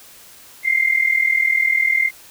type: tone pair together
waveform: sine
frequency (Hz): 2082 / 2122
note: C7 / C7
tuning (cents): -9 / +24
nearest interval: unison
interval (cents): 33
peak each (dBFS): -17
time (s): 0.63-2.11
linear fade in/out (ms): 50
effects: white hiss -44 dBFS RMS until 2.3 s